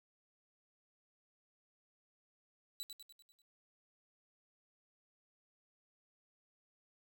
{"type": "tone with echo", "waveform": "sawtooth", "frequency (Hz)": 3951, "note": "B7", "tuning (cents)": 0, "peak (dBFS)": -38, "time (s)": [2.8, 2.83], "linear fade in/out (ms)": 0, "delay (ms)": 98, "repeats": 6, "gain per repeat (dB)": -5, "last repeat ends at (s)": 3.418, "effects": []}